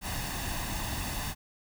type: noise with comb filter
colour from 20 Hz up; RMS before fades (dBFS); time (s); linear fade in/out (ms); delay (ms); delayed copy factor
pink; -34; 0.01-1.35; 50; 1.1; +0.6
effects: none